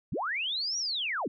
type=linear two-way sweep; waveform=sine; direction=up then down; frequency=70.7 to 5830 to 158.7 Hz; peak=-29 dBFS; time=0.12-1.28 s; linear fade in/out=5 ms; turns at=0.78 s; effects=none